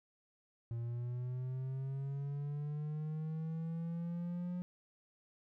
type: linear sweep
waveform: triangle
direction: up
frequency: 115.8 to 179.4 Hz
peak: -35 dBFS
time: 0.71-4.62 s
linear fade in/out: 0 ms
effects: none